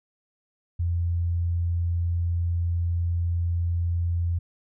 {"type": "tone", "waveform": "sine", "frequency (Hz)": 85.8, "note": "F2", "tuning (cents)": -30, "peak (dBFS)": -22, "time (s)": [0.79, 4.39], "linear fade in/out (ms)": 10, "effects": []}